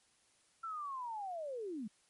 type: linear sweep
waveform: sine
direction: down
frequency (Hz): 1359 to 194.3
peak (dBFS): -39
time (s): 0.63-1.88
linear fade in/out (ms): 10
effects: white hiss -71 dBFS RMS until 2.09 s + MP3 48 kbps